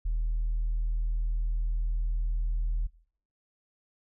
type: tone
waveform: sine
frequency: 40.05 Hz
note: E1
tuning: 49 cents flat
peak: -24 dBFS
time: 0.05-2.87 s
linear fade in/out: 10 ms
effects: noise-tail reverb RT60 0.6 s tail -23 dB re dry + tanh soft clip ceiling -23 dBFS